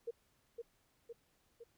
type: tone with echo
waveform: sine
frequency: 466.2 Hz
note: A#4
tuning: in tune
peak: -37 dBFS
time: 0.07-0.11 s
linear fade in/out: 10 ms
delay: 510 ms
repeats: 3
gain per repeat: -4 dB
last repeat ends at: 1.64 s
effects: pink hiss -75 dBFS RMS until 1.77 s